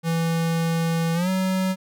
square tone with pitch glide, 165.4 to 187.81 Hz, E3 to F#3, +6 to +26 cents, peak -21 dBFS, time 0.03-1.76 s, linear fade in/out 50 ms, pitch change +220 cents, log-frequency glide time 1.14-1.29 s, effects none

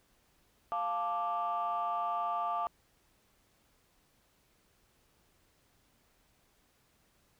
sine chord, D minor, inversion first, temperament equal, 698.5 / 880 / 1174.7 Hz, F5 / A5 / D6, 0 / 0 / 0 cents, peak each -34 / -36 / -33 dBFS, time 0.72-2.67 s, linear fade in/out 0 ms, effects tanh soft clip ceiling -25 dBFS + pink hiss -70 dBFS RMS until 7.39 s

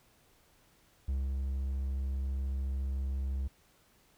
triangle tone with ADSR envelope, 67.1 Hz, C2, 44 cents sharp, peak -27 dBFS, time 1.08-3.48 s, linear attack 7 ms, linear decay 190 ms, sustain -2 dB, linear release 10 ms, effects pink hiss -66 dBFS RMS until 4.17 s

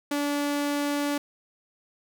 sawtooth tone, 288.6 Hz, D4, 30 cents flat, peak -21 dBFS, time 0.11-1.18 s, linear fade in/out 5 ms, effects none

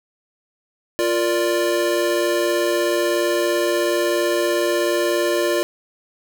square chord, Bb major, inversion second, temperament equal, 349.2 / 466.2 / 587.3 Hz, F4 / Bb4 / D5, 0 / 0 / 0 cents, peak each -21 / -26 / -22 dBFS, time 0.99-5.63 s, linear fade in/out 0 ms, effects 7-bit

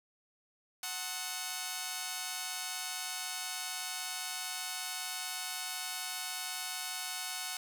5% pulse chord, F# diminished seventh, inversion none, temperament just, 740 / 888 / 1065.6 / 1278.7 Hz, F#5 / A5 / C6 / Eb6, 0 / +16 / +31 / +47 cents, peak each -28 / -34 / -34 / -33 dBFS, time 0.83-7.57 s, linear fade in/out 2 ms, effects none

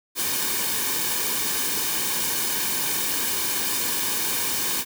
white noise with comb filter, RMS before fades -25 dBFS, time 0.15-4.85 s, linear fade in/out 50 ms, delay 1.5 ms, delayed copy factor -0.65, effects none

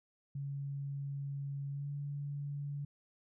sine tone with pitch glide, 140 to 143.11 Hz, C#3 to D3, +18 to -44 cents, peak -37 dBFS, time 0.35-2.85 s, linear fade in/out 5 ms, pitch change +38 cents, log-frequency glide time 1.7-1.89 s, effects none

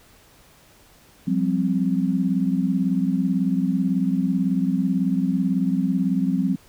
sine chord, F suspended second, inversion none, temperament equal with one note detuned, 177.87 / 196 / 261.6 Hz, F3 / G3 / C4, +32 / 0 / 0 cents, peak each -23 dBFS, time 1.27-6.56 s, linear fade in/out 10 ms, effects pink hiss -53 dBFS RMS until 6.68 s

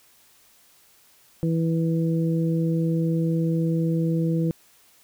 harmonic tone, 164.1 Hz, E3, 8 cents flat, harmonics 1 / 2 / 3, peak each -21 / -27 / -31 dBFS, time 1.43-4.51 s, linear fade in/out 0 ms, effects white hiss -57 dBFS RMS until 5.03 s

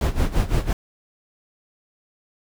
brown noise with tremolo, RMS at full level -17 dBFS, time 0.01-0.73 s, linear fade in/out 2 ms, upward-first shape sine, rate 5.9 Hz, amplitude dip 85%, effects none

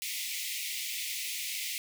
pink high-pass noise, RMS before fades -36 dBFS, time 0.02-1.78 s, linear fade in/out 0 ms, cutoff 2000 Hz, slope 96 dB/octave, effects none

